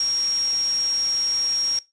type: tone in noise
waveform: sine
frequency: 5588 Hz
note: F8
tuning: in tune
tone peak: -20 dBFS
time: 0-1.79 s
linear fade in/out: 2 ms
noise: white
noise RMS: -36 dBFS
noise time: 0-1.79 s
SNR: +13 dB
effects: noise-tail reverb RT60 0.2 s tail -19 dB re dry + resampled to 22050 Hz